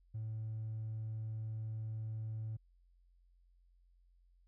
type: tone with hard clipping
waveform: sine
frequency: 110 Hz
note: A2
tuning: in tune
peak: -39 dBFS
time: 0.14-2.57 s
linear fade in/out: 10 ms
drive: 1 dB
effects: added 44 Hz sine -65 dBFS peak until 4.47 s